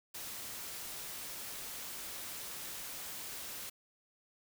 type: noise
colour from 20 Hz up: white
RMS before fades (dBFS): -44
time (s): 0.14-3.7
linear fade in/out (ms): 10
effects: none